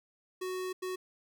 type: tone bursts at uneven times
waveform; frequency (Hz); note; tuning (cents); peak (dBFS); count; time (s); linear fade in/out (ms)
square; 370; F#4; 0; -35; 2; 0.41-0.73 / 0.82-0.96; 10
effects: none